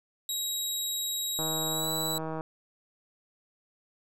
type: tone with pitch glide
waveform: 20% pulse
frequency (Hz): 3830 to 3940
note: A#7 to B7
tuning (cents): +46 to -5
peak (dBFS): -24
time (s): 0.29-2.18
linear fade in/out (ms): 2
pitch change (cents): +49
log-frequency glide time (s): 1.71-1.88
type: click train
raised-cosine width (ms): 1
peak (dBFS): -22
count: 163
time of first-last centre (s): 1.39-2.409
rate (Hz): 159
effects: none